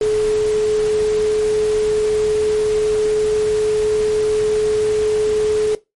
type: tone in noise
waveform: sine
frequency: 427.2 Hz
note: G#4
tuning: 49 cents sharp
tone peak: -13 dBFS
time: 0.01-5.75 s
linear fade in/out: 2 ms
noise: pink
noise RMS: -31 dBFS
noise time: 0.01-5.75 s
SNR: +15 dB
effects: noise-tail reverb RT60 0.2 s tail -18 dB re dry + MP3 48 kbps